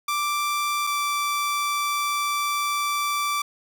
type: tone pair in turn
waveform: sawtooth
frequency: 1174.7 / 1166.6 Hz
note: D6 / D6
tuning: 0 / -12 cents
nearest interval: unison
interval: 12 cents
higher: first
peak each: -19 dBFS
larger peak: neither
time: 0.08-0.87 / 0.87-3.42 s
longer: second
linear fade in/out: 5 ms
effects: none